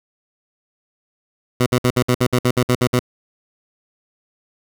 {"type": "tone bursts", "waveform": "15% pulse", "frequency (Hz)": 124.4, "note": "B2", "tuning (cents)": 13, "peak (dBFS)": -7, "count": 12, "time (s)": [1.6, 2.994], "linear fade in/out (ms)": 5, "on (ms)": 63, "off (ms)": 58, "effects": []}